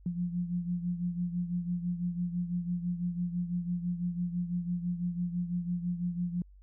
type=beating tone pair; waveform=sine; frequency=174.61 / 180.61 Hz; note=F3 / F#3; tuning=0 / -42 cents; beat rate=6 Hz; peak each=-31 / -37 dBFS; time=0.06-6.42 s; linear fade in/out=2 ms; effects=added 48 Hz sine -52 dBFS peak until 6.62 s